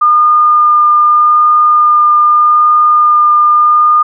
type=tone with vibrato; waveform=sine; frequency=1211 Hz; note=D#6; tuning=47 cents flat; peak=-4 dBFS; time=0.01-4.03 s; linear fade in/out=10 ms; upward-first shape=sine; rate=0.82 Hz; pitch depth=9 cents each way; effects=none